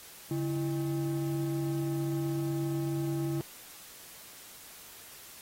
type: ring-modulated tone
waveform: triangle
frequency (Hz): 237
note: A#3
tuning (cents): +29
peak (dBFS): -24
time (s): 0.31-3.41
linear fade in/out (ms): 0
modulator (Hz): 95.7
effects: white hiss -50 dBFS RMS until 5.41 s + AAC 48 kbps